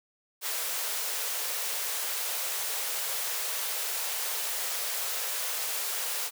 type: high-pass noise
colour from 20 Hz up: white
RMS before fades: -32 dBFS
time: 0.41-6.31 s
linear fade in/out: 50 ms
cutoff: 410 Hz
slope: 96 dB/octave
effects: none